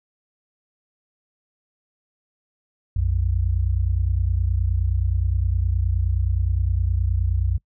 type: tone pair together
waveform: sine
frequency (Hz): 60.4 / 90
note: B1 / F#2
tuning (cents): -38 / -47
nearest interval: perfect fifth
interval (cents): 691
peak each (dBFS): -21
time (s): 2.96-7.58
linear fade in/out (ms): 5
effects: noise-tail reverb RT60 0.1 s tail -25 dB re dry